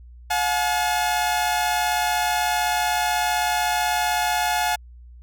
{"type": "tone pair together", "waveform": "sawtooth", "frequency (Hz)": [718.1, 854], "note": ["F5", "G#5"], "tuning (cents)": [48, 48], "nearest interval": "minor third", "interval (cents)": 300, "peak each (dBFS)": -19, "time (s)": [0.3, 4.76], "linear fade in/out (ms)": 10, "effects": ["added 60 Hz sine -41 dBFS peak until 5.22 s"]}